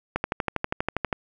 click train, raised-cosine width 0.5 ms, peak -9 dBFS, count 13, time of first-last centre 0.16-1.128 s, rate 12.4 Hz, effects none

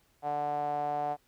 sawtooth tone with band-pass filter, 146.9 Hz, D3, 1 cent sharp, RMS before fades -32 dBFS, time 0.22-1.17 s, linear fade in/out 50 ms, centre 730 Hz, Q 7.3, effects pink hiss -69 dBFS RMS until 1.27 s

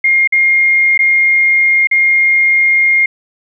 sine tone with dropouts, 2128 Hz, C7, 29 cents sharp, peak -7 dBFS, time 0.04-3.06 s, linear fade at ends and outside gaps 5 ms, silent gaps 0.275-0.323 / 0.977-0.99 / 1.872-1.912 s, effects none

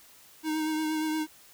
square tone with vibrato, 311.8 Hz, D#4, 4 cents sharp, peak -28 dBFS, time 0.43-1.27 s, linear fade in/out 50 ms, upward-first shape triangle, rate 8.5 Hz, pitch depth 27 cents each way, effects white hiss -55 dBFS RMS until 1.53 s

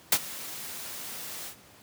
white noise with ADSR envelope, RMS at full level -19 dBFS, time 0.12-1.56 s, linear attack 4 ms, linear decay 56 ms, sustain -20 dB, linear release 93 ms, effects pink hiss -54 dBFS RMS until 1.82 s + high-pass 100 Hz 12 dB/octave

